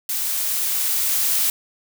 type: noise with level ramp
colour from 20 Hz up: blue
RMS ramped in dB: -24 to -19 dBFS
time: 0.09-1.5 s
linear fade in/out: 2 ms
effects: none